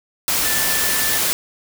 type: tone in noise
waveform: sine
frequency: 1760 Hz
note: A6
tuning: in tune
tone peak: -26 dBFS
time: 0.45-1.18 s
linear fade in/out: 0 ms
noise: white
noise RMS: -19 dBFS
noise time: 0.28-1.33 s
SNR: -10 dB
effects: none